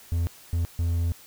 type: tone bursts at uneven times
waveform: triangle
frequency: 84.7 Hz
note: E2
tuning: 48 cents sharp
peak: -20 dBFS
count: 3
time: 0.12-0.27 / 0.53-0.65 / 0.79-1.12 s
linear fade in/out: 0 ms
effects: white hiss -50 dBFS RMS until 1.26 s